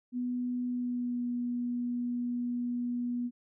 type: tone with pitch glide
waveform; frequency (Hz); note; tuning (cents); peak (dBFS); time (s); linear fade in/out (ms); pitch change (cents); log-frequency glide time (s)
sine; 246.9 to 242.9; B3 to B3; 0 to -29; -30; 0.12-3.31; 50; -29; 0.67-1.25
effects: none